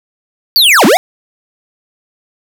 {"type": "linear two-way sweep", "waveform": "square", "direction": "down then up", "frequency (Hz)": [4699, 174.61, 786], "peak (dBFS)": -5, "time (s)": [0.56, 0.97], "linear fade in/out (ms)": 0, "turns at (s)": 0.85, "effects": []}